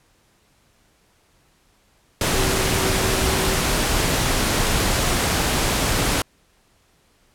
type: tone in noise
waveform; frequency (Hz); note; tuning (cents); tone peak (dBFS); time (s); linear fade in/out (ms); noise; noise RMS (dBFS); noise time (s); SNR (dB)
sine; 380.9; G4; -50; -26; 2.34-3.56; 2; pink; -20; 2.21-6.22; -9
effects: pink hiss -60 dBFS RMS until 7.34 s + low-pass 12000 Hz 12 dB/octave